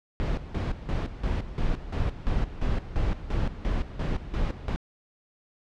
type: noise with tremolo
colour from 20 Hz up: brown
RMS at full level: -26 dBFS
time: 0.2-4.76 s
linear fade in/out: 0 ms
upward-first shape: square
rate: 2.9 Hz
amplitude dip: 75%
effects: low-pass 4000 Hz 12 dB/octave